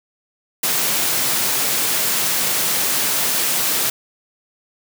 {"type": "high-pass noise", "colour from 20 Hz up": "white", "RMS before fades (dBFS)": -19, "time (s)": [0.63, 3.9], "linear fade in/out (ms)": 5, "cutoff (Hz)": 110, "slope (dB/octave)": 48, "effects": []}